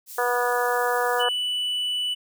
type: high-pass noise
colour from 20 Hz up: pink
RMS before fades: -39 dBFS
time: 0.06-1.25 s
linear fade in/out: 50 ms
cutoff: 8500 Hz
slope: 12 dB/octave
type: harmonic tone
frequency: 243.9 Hz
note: B3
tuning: 21 cents flat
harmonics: 2 / 3 / 4 / 5 / 6 / 7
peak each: -25 / -27 / -28 / -29 / -30 / -30 dBFS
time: 0.18-1.29 s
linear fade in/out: 5 ms
type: tone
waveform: triangle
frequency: 2970 Hz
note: F#7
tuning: 6 cents sharp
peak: -22 dBFS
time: 1.19-2.15 s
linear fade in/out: 20 ms
effects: none